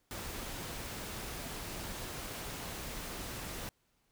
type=noise; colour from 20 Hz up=pink; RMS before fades=-42 dBFS; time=0.11-3.69 s; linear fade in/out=0 ms; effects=pink hiss -75 dBFS RMS until 4.11 s